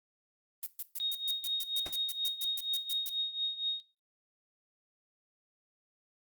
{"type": "noise bursts", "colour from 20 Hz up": "violet", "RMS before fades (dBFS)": -37, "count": 16, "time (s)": [0.63, 3.092], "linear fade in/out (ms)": 0, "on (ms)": 32, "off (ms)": 130}
{"type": "tone with tremolo", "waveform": "sine", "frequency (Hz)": 3731, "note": "A#7", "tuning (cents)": 1, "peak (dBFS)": -28, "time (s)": [1, 3.8], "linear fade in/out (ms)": 0, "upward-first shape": "triangle", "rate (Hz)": 4.2, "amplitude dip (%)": 85}
{"type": "noise with exponential decay", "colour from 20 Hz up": "pink", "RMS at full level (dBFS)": -37, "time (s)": [1.86, 1.95], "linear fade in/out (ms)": 2, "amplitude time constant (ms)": 18}
{"effects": ["noise-tail reverb RT60 0.3 s tail -17 dB re dry", "Opus 32 kbps"]}